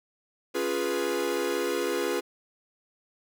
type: chord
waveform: 45% pulse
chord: C# dominant seventh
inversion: none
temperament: equal with one note detuned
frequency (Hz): 277.2 / 349.2 / 415.3 / 491.3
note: C#4 / E#4 / G#4 / B4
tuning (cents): 0 / 0 / 0 / -9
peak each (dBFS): -36 / -31 / -31 / -31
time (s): 0.54-2.21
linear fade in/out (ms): 20
effects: none